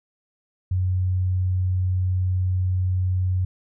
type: tone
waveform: sine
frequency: 92.1 Hz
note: F#2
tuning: 7 cents flat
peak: -19 dBFS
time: 0.71-3.45 s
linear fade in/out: 5 ms
effects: none